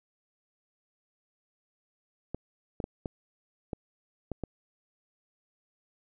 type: clicks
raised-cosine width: 2 ms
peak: -20 dBFS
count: 7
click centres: 2.346 / 2.802 / 2.841 / 3.058 / 3.732 / 4.317 / 4.437 s
effects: none